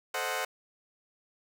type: chord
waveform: 15% pulse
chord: A diminished seventh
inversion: none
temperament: equal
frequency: 440 / 523.3 / 622.3 / 740 Hz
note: A4 / C5 / Eb5 / Gb5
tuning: 0 / 0 / 0 / 0 cents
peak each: -32 / -29 / -32 / -28 dBFS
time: 0.14-0.45 s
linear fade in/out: 5 ms
effects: none